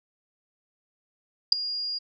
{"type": "tone with ADSR envelope", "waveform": "sine", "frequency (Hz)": 4839, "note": "D#8", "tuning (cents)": -49, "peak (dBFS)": -8, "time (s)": [1.52, 1.99], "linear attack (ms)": 5, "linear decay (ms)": 4, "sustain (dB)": -20, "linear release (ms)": 16, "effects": []}